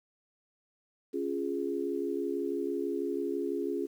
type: chord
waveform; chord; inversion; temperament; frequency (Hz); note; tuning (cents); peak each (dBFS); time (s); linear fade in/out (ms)
sine; Db major; none; equal; 277.2 / 349.2 / 415.3; Db4 / F4 / Ab4; 0 / 0 / 0; -35 / -34 / -34; 1.13-3.87; 20
effects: 10-bit